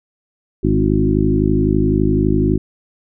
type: harmonic tone with a mistuned harmonic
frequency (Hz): 51.91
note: G#1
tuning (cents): 0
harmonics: 1 / 2 / 3 / 4 / 5 / 6 / 7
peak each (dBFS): -20 / -20 / -20 / -20 / -20 / -20 / -20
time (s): 0.63-2.58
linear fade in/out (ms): 10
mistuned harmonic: 6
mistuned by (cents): +20
effects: none